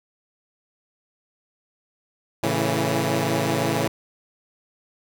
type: chord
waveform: 10% pulse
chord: A major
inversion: none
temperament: equal with one note detuned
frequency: 111.73 / 138.59 / 164.81 Hz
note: A2 / C#3 / E3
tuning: +27 / 0 / 0 cents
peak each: -17 dBFS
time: 2.43-3.88 s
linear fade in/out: 5 ms
effects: none